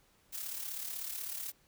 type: noise with amplitude modulation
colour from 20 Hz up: blue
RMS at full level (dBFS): -38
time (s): 0.32-1.52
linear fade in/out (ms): 20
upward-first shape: sine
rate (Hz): 36.1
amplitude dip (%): 55
effects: pink hiss -68 dBFS RMS until 1.67 s